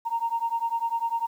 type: beating tone pair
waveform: sine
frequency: 920 / 930 Hz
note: A#5 / A#5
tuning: -23 / -4 cents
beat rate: 10 Hz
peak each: -27 dBFS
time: 0.05-1.27 s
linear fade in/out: 20 ms
effects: tanh soft clip ceiling -17 dBFS + 9-bit